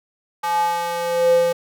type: tone with high-pass filter sweep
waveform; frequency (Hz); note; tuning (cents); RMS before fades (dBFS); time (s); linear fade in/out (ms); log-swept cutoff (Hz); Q
square; 171.4; F3; -32; -19; 0.43-1.53; 10; 960 to 440; 7.5
effects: none